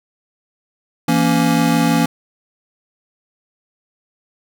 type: chord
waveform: square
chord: A# diminished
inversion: second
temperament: just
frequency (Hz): 167.82 / 233.1 / 279.7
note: E3 / A#3 / C#4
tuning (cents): +31 / 0 / +16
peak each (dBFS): -18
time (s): 1.08-2.06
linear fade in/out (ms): 5
effects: none